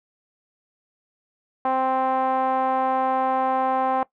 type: tone with low-pass filter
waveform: 5% pulse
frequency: 261.6 Hz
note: C4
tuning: in tune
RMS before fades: -22 dBFS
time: 1.65-4.03 s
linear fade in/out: 2 ms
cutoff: 860 Hz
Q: 3.6
effects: noise-tail reverb RT60 0.1 s tail -19 dB re dry